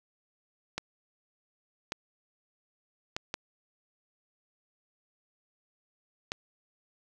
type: clicks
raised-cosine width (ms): 0.2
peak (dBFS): -15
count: 5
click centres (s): 0.78 / 1.921 / 3.165 / 3.341 / 6.319
effects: none